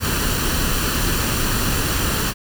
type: noise with comb filter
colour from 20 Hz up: pink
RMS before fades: -20 dBFS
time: 0-2.34 s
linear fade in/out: 50 ms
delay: 0.69 ms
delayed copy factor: +0.5
effects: none